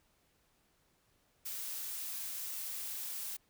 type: noise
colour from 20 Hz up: blue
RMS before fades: -41 dBFS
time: 1.45-3.37 s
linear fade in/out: 10 ms
effects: pink hiss -73 dBFS RMS until 3.49 s